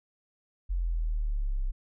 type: exponential sweep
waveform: sine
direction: down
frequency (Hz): 44.97 to 31.94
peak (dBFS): -26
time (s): 0.69-1.72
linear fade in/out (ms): 20
effects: none